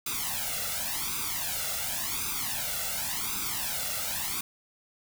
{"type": "noise with flanger", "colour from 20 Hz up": "white", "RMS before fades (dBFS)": -32, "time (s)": [0.06, 4.41], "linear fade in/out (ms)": 5, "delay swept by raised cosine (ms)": [0.81, 1.48], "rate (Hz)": 0.91, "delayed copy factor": 0.9, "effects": []}